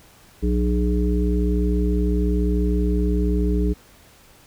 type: harmonic tone with a mistuned harmonic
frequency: 60.5 Hz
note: B1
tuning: 35 cents flat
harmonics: 1 / 3 / 5 / 7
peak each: -19 / -24 / -26 / -27 dBFS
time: 0.42-3.74 s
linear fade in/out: 20 ms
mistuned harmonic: 7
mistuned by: -29 cents
effects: pink hiss -51 dBFS RMS until 4.46 s